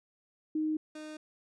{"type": "tone pair in turn", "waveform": ["sine", "30% pulse"], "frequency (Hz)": [310.4, 307.5], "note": ["D#4", "D#4"], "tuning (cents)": [-4, -20], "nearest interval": "unison", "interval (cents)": 16, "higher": "first", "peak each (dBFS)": [-28, -39], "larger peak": "first", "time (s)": [[0.55, 0.77], [0.95, 1.17]], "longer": "neither", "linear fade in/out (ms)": 5, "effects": ["resampled to 22050 Hz"]}